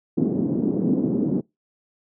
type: band-pass noise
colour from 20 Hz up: white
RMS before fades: -22 dBFS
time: 0.17-1.41 s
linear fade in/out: 10 ms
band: 170 to 320 Hz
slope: 24 dB/octave
effects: noise-tail reverb RT60 0.2 s tail -24 dB re dry